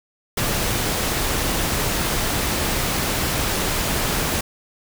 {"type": "noise", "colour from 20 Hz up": "pink", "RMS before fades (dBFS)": -22, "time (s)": [0.37, 4.41], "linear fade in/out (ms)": 5, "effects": []}